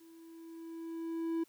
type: tone with level ramp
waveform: triangle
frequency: 329.6 Hz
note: E4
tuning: in tune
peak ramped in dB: -53 to -28 dBFS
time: 0-1.44 s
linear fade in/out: 10 ms
effects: white hiss -68 dBFS RMS until 1.48 s